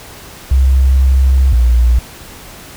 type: tone pair in turn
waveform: sine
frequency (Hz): 66 / 59.93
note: C2 / A#1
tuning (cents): +16 / +49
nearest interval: major second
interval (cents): 167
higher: first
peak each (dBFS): -6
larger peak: neither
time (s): 0.51-1.53 / 1.53-1.99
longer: first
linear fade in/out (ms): 5
effects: pink hiss -34 dBFS RMS until 2.76 s